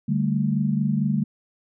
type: chord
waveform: sine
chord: D suspended fourth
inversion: none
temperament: just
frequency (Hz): 146.83 / 195.78 / 220.2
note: D3 / G3 / A3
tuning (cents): 0 / -2 / +2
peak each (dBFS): -24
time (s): 0.08-1.24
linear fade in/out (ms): 10
effects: none